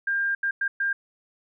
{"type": "tone bursts at uneven times", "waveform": "sine", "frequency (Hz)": 1600, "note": "G6", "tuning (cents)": 35, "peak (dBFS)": -22, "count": 4, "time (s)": [[0.07, 0.35], [0.43, 0.51], [0.61, 0.68], [0.8, 0.93]], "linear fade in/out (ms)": 5, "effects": []}